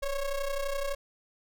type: ring-modulated tone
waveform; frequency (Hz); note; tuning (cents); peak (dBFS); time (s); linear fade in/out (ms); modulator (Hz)
square; 273.1; C#4; -26; -27; 0.02-0.95; 10; 289
effects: none